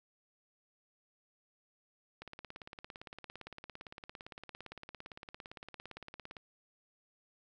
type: click train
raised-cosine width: 0.3 ms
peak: -30 dBFS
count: 74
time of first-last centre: 2.22-6.368 s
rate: 17.6 Hz
effects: none